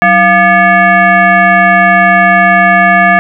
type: tone with frequency modulation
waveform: sine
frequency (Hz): 1205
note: D6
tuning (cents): +44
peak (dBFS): -3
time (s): 0.02-3.19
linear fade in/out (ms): 0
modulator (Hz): 508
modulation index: 1.8
effects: none